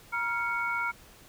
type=tone cluster; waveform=sine; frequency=952 / 1388 / 2222 Hz; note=A#5 / F6 / C#7; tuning=+36 / -11 / +4 cents; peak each=-34 / -30 / -33 dBFS; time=0.12-0.92 s; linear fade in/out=20 ms; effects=pink hiss -54 dBFS RMS until 1.28 s